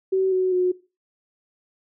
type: tone with pitch steps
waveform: sine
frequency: 380 / 371.8 / 363.7 Hz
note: F#4 / F#4 / F#4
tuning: +46 / +8 / -30 cents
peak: -17 dBFS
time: 0.12-0.72 s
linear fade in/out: 10 ms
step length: 200 ms
effects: noise-tail reverb RT60 0.3 s tail -19 dB re dry